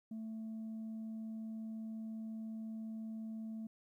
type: tone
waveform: sine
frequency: 221.4 Hz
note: A3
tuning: 11 cents sharp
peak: -39 dBFS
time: 0.11-3.67 s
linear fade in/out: 5 ms
effects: tanh soft clip ceiling -40 dBFS + 13-bit